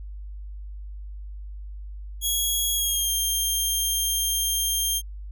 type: tone with pitch glide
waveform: 10% pulse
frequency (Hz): 3322 to 3192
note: G#7 to G7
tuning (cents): 0 to +31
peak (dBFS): -15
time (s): 2.21-5.02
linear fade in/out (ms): 50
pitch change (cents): -69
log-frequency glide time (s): 2.74-3.1
effects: added 50 Hz sine -34 dBFS peak until 5.31 s